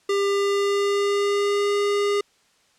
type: tone with pitch glide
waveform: square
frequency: 399.3 to 407.2 Hz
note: G4 to G#4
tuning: +32 to -34 cents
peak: -20 dBFS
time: 0.09-2.21 s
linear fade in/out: 5 ms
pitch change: +34 cents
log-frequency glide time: 0.26-1.74 s
effects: white hiss -61 dBFS RMS until 2.78 s + low-pass 7000 Hz 12 dB/octave